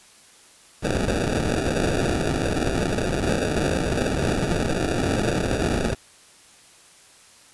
white noise with sample-and-hold, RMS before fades -23 dBFS, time 0.82-5.95 s, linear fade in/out 20 ms, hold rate 1050 Hz, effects white hiss -51 dBFS RMS until 7.53 s + resampled to 24000 Hz

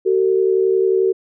sine tone pair together, 380 / 451.2 Hz, F#4 / A4, +46 / +44 cents, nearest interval minor third, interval 298 cents, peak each -14 / -18 dBFS, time 0.05-1.13 s, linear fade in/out 20 ms, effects none

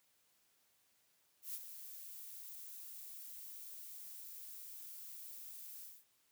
violet noise with ADSR envelope, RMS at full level -42 dBFS, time 1.42-6.05 s, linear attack 120 ms, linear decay 45 ms, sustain -9 dB, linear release 220 ms, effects white hiss -75 dBFS RMS until 6.31 s + high-pass 60 Hz 12 dB/octave

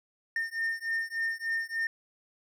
triangle beating tone pair, 1817 / 1820.4 Hz, A#6 / A#6, -45 / -42 cents, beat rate 3.4 Hz, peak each -31 dBFS, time 0.36-1.87 s, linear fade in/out 2 ms, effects none

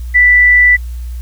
sine tone, 1975.5 Hz, B6, in tune, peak -4 dBFS, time 0.14-0.77 s, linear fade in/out 20 ms, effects added 60 Hz sine -20 dBFS peak until 1.21 s + white hiss -45 dBFS RMS until 1.21 s

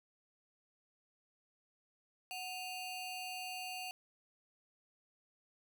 30% pulse ring-modulated tone, 1760 Hz, A6, in tune, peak -36 dBFS, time 2.31-3.91 s, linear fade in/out 0 ms, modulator 1020 Hz, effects none

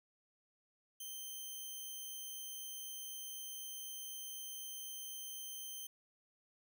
5% pulse tone, 3116 Hz, G7, 11 cents flat, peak -36 dBFS, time 1-5.87 s, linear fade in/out 5 ms, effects none

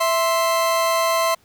40% pulse tone pair together, 659.3 / 1048.6 Hz, E5 / C6, 0 / +3 cents, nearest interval minor sixth, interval 803 cents, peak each -19 dBFS, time 0-1.35 s, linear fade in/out 10 ms, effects pink hiss -58 dBFS RMS until 1.44 s

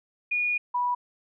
sine tone pair in turn, 2446 / 979.7 Hz, D#7 / B5, -30 / -14 cents, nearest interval octave + major third, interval 1584 cents, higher first, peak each -23 dBFS, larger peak neither, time 0.31-0.58 / 0.74-0.95 s, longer first, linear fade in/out 10 ms, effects none

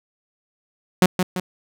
sawtooth tone with echo, 182.8 Hz, F#3, 21 cents flat, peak -7 dBFS, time 1.02-1.06 s, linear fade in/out 2 ms, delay 170 ms, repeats 2, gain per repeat -6 dB, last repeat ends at 1.4 s, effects none

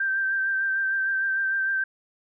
sine tone with vibrato, 1568 Hz, G6, in tune, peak -22 dBFS, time 0-1.84 s, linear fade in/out 5 ms, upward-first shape triangle, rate 6.6 Hz, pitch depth 29 cents each way, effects none

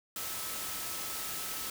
sine tone in noise, 1300 Hz, E6, 24 cents flat, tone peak -49 dBFS, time 0.16-1.7 s, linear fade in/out 2 ms, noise white, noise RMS -38 dBFS, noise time 0.16-1.7 s, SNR -14 dB, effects none

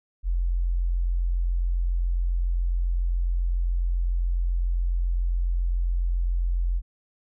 sine tone, 43.65 Hz, F1, in tune, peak -21 dBFS, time 0.23-6.82 s, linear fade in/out 50 ms, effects none

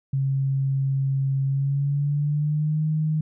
sine tone with pitch glide, 135.9 to 155.21 Hz, C#3 to D#3, -34 to -4 cents, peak -20 dBFS, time 0.13-3.21 s, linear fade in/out 5 ms, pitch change +230 cents, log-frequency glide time 1.45-2.85 s, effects none

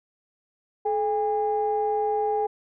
sine tone pair together, 429.1 / 810 Hz, A4 / G#5, -43 / -43 cents, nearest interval major seventh, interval 1100 cents, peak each -24 dBFS, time 0.85-2.47 s, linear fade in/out 10 ms, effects tanh soft clip ceiling -14 dBFS

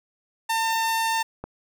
sawtooth tone, 902 Hz, A5, 43 cents sharp, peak -18 dBFS, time 0.49-1.23 s, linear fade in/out 10 ms
click, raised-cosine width 1 ms, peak -19 dBFS, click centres 1.44 s
effects none

